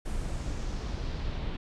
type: noise with low-pass filter sweep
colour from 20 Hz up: brown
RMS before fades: -33 dBFS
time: 0.05-1.57 s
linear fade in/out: 10 ms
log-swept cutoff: 9700 to 3400 Hz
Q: 2
effects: none